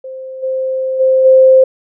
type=tone with level steps; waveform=sine; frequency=523.3 Hz; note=C5; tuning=in tune; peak=-24 / -14 / -7 / -3 dBFS; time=0.04-1.64 s; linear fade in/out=5 ms; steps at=0.42 / 0.99 / 1.24 s; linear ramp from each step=20 ms; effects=none

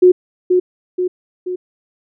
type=tone with echo; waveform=sine; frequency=363.6 Hz; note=F#4; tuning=30 cents flat; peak=-4 dBFS; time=0.02-0.12 s; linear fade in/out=10 ms; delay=480 ms; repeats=3; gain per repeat=-5 dB; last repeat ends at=1.56 s; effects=none

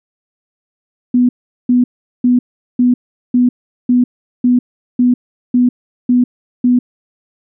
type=tone bursts; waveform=sine; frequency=246.9 Hz; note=B3; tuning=in tune; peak=-7 dBFS; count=11; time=1.14-6.79 s; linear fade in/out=5 ms; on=150 ms; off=400 ms; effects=none

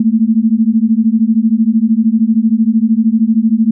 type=beating tone pair; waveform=sine; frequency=216.8 / 229.8 Hz; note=A3 / A#3; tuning=-25 / -25 cents; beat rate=13 Hz; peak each=-11 dBFS; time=0-3.71 s; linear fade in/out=5 ms; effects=none

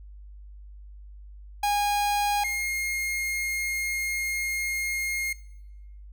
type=tone pair in turn; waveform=45% pulse; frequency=820 / 2137 Hz; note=G#5 / C7; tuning=-22 / +36 cents; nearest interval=octave + perfect fourth; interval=1658 cents; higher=second; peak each=-22 / -26 dBFS; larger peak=first; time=1.63-2.44 / 2.44-5.33 s; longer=second; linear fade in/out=5 ms; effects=noise-tail reverb RT60 1.0 s tail -21 dB re dry + added 50 Hz sine -42 dBFS peak until 6.12 s

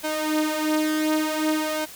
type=tone with flanger; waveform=sawtooth; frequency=309.1 Hz; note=D#4; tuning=11 cents flat; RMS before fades=-24 dBFS; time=0.03-1.86 s; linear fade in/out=20 ms; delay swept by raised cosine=1.3 to 7.1 ms; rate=0.55 Hz; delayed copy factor=+0.65; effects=white hiss -42 dBFS RMS until 1.95 s

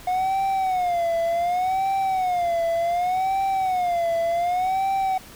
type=tone with vibrato; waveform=triangle; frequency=722 Hz; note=F#5; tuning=43 cents flat; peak=-18 dBFS; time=0.07-5.18 s; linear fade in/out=5 ms; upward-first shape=sine; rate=0.67 Hz; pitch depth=130 cents each way; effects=pink hiss -44 dBFS RMS until 5.35 s

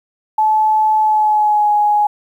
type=tone with pitch glide; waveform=sine; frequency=864 to 834.6 Hz; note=A5 to G#5; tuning=-32 to +8 cents; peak=-10 dBFS; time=0.38-2.07 s; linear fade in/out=5 ms; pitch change=-60 cents; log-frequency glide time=1-1.71 s; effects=8-bit

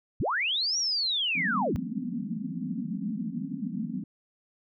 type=linear two-way sweep; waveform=sine; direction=up then down; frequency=30.39 to 5790 to 47.4 Hz; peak=-25 dBFS; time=0.2-1.76 s; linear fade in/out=0 ms; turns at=0.78 s
type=band-pass noise; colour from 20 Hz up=white; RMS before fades=-33 dBFS; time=1.35-4.04 s; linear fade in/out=5 ms; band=160 to 270 Hz; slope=96 dB/octave
effects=none

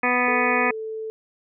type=harmonic tone; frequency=247.4 Hz; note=B3; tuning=3 cents sharp; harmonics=1 / 2 / 3 / 4 / 5 / 7 / 8 / 9 / 10; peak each=-27 / -27 / -27 / -27 / -27 / -27 / -27 / -27 / -27 dBFS; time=0.03-0.71 s; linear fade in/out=5 ms
type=tone; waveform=sine; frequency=440 Hz; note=A4; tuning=in tune; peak=-28 dBFS; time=0.28-1.1 s; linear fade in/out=0 ms
effects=none

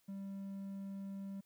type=tone; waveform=triangle; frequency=196 Hz; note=G3; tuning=in tune; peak=-40 dBFS; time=0.08-1.41 s; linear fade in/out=10 ms; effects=white hiss -75 dBFS RMS until 1.45 s

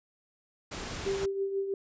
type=noise; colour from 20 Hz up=pink; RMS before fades=-38 dBFS; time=0.71-1.26 s; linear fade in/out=10 ms
type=tone with tremolo; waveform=sine; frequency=392 Hz; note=G4; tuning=in tune; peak=-26 dBFS; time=1.06-1.74 s; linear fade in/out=2 ms; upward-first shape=triangle; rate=6.2 Hz; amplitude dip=60%
effects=resampled to 16000 Hz

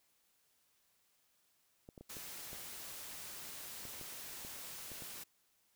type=clicks; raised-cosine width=2 ms; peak=-38 dBFS; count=10; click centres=1.889 / 1.978 / 2.01 / 2.168 / 2.531 / 3.853 / 4.013 / 4.449 / 4.917 / 5.022 s
type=noise; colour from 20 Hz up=white; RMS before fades=-48 dBFS; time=2.09-5.24 s; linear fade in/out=10 ms
effects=white hiss -75 dBFS RMS until 5.75 s

